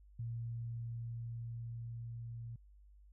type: tone with level ramp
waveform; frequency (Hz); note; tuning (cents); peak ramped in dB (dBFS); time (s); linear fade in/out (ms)
sine; 116.54; A#2; 0; -38 to -43; 0.19-2.56; 5
effects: added 50 Hz sine -58 dBFS peak until 3.12 s